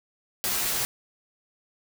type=noise with comb filter; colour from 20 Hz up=white; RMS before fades=-27 dBFS; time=0.44-0.85 s; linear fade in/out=0 ms; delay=12 ms; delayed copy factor=-0.85; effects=none